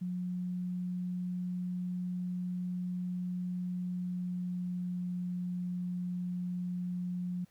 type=tone with pitch glide; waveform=sine; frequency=180 to 178.86 Hz; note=F#3 to F3; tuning=-47 to +42 cents; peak=-33 dBFS; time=0.01-7.45 s; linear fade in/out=10 ms; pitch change=-11 cents; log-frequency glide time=3.8-5.12 s; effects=pink hiss -69 dBFS RMS until 7.5 s